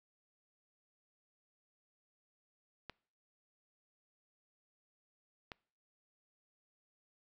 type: clicks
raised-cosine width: 0.3 ms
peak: -28 dBFS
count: 2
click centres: 2.897 / 5.518 s
effects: noise-tail reverb RT60 0.5 s tail -25 dB re dry